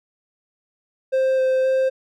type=tone with vibrato; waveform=triangle; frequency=523.3 Hz; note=C5; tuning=in tune; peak=-14 dBFS; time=1.12-1.9 s; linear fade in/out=20 ms; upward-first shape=square; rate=1.9 Hz; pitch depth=8 cents each way; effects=none